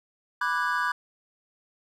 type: chord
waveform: triangle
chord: G# half-diminished seventh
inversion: first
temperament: equal with one note detuned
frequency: 987.8 / 1174.7 / 1480 / 1641.2 Hz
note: B5 / D6 / F#6 / G#6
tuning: 0 / 0 / 0 / -21 cents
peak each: -28 dBFS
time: 0.41-0.92 s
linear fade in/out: 5 ms
effects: none